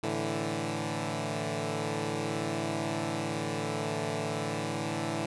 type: chord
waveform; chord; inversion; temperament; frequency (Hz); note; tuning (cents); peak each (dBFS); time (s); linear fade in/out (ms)
10% pulse; A suspended fourth; none; equal; 110 / 146.83 / 164.81; A2 / D3 / E3; 0 / 0 / 0; -27; 0.03-5.26; 5
effects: resampled to 24000 Hz